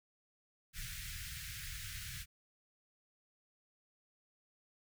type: band-stop noise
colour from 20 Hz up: pink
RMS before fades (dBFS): -45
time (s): 0.73-2.26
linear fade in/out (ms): 50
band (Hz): 150 to 1500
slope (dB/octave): 48
effects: none